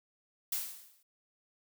blue noise with exponential decay, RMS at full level -31 dBFS, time 0.52-1.03 s, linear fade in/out 5 ms, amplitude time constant 110 ms, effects none

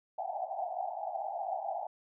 white band-pass noise, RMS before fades -37 dBFS, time 0.18-1.87 s, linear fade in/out 5 ms, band 650 to 820 Hz, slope 96 dB/octave, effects none

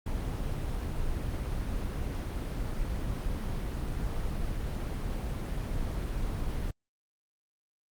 brown noise, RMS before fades -32 dBFS, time 0.06-6.71 s, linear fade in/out 5 ms, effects Opus 24 kbps

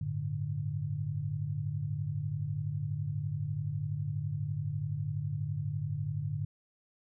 sine chord, G suspended second, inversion none, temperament equal, 98 / 110 / 146.83 Hz, G2 / A2 / D3, 0 / 0 / 0 cents, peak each -38 / -37 / -34 dBFS, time 0.01-6.45 s, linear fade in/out 5 ms, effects none

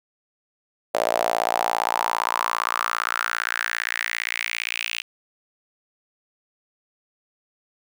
sawtooth tone with high-pass filter sweep, 57.5 Hz, A#1, 23 cents flat, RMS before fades -25 dBFS, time 0.94-5.02 s, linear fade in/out 10 ms, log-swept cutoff 600 to 2700 Hz, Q 4.5, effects none

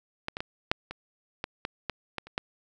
clicks, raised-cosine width 0.3 ms, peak -15 / -18 / -16 / -6 / -21 / -15 / -15 / -14 / -16 / -30 / -12 dBFS, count 11, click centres 0.284 / 0.369 / 0.405 / 0.715 / 0.91 / 1.441 / 1.651 / 1.897 / 2.183 / 2.27 / 2.379 s, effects none

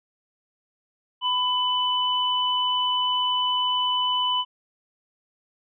sine tone pair together, 1000 / 2997 Hz, B5 / F#7, +21 / +22 cents, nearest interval octave + perfect fifth, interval 1901 cents, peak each -24 / -23 dBFS, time 1.21-4.45 s, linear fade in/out 50 ms, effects none

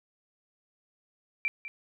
sine tone with echo, 2349 Hz, D7, in tune, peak -25 dBFS, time 1.45-1.48 s, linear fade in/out 0 ms, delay 200 ms, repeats 1, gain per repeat -12 dB, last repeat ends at 1.68 s, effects none

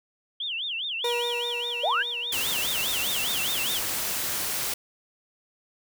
sine tone with vibrato, 3126 Hz, G7, 6 cents flat, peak -28 dBFS, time 0.4-3.79 s, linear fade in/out 5 ms, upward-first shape sine, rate 4.9 Hz, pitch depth 280 cents each way
30% pulse tone with exponential decay, 478.8 Hz, A#4, 46 cents sharp, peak -22 dBFS, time 1.04-3.48 s, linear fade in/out 5 ms, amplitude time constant 530 ms
sine linear sweep, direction up, 507 to 1720 Hz, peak -22 dBFS, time 1.83-2.03 s, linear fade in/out 10 ms
white noise, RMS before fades -29 dBFS, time 2.32-4.74 s, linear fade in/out 5 ms
effects none

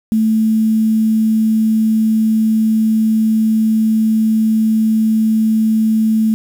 sine tone with quantisation, 220 Hz, A3, in tune, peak -10 dBFS, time 0.12-6.34 s, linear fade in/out 0 ms, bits 6, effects none

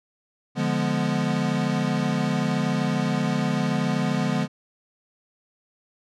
square chord, D diminished seventh, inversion none, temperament equal, 146.83 / 174.61 / 207.7 / 246.9 Hz, D3 / F3 / Ab3 / Cb4, 0 / 0 / 0 / 0 cents, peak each -28 dBFS, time 0.55-4.48 s, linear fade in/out 50 ms, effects low-pass 6000 Hz 12 dB/octave

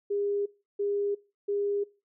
sine tone bursts, 405.6 Hz, G#4, 41 cents flat, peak -26 dBFS, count 3, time 0.1-1.84 s, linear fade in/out 10 ms, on 360 ms, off 330 ms, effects noise-tail reverb RT60 0.3 s tail -21 dB re dry

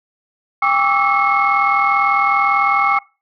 sine tone cluster, 799 / 1134 / 1174 / 1312 / 2177 Hz, G5 / C#6 / D6 / E6 / C#7, +33 / +39 / -1 / -9 / -32 cents, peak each -18 dBFS, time 0.62-2.99 s, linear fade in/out 5 ms, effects noise-tail reverb RT60 0.3 s tail -23 dB re dry + tanh soft clip ceiling -4 dBFS

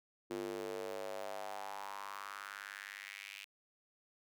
square tone with high-pass filter sweep, 49.82 Hz, G1, 29 cents sharp, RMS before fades -45 dBFS, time 0.3-3.45 s, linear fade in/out 10 ms, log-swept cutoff 330 to 2600 Hz, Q 3.8, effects none

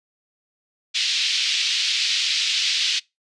pink band-pass noise, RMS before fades -22 dBFS, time 0.94-3 s, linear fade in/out 20 ms, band 2800 to 5000 Hz, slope 24 dB/octave, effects noise-tail reverb RT60 0.2 s tail -23 dB re dry + resampled to 22050 Hz

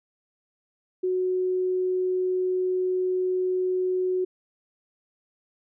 sine tone, 368.5 Hz, F#4, 7 cents flat, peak -22 dBFS, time 1.03-4.25 s, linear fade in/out 10 ms, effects none

